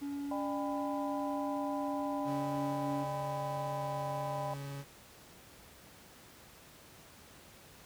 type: tone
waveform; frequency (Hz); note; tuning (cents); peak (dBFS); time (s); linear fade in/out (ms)
triangle; 283.2; C#4; +37; -34; 0.01-3.05; 20
type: harmonic tone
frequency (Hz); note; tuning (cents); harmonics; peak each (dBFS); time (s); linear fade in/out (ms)
199.8; G3; +33; 3 / 4 / 5; -39 / -40 / -41; 0.31-4.54; 5
type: tone with vibrato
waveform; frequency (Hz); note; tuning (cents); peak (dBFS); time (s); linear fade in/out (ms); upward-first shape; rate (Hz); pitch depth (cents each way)
40% pulse; 139.9; C#3; +16; -39; 2.24-4.85; 50; sine; 20; 14
effects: pink hiss -56 dBFS RMS until 7.85 s + high-pass 60 Hz 12 dB/octave